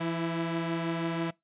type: tone pair together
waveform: sawtooth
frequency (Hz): 167.87 / 329.6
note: E3 / E4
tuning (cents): +32 / 0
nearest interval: octave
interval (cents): 1168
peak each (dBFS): -28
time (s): 0-1.31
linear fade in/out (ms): 10
effects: noise-tail reverb RT60 0.2 s tail -24 dB re dry + resampled to 8000 Hz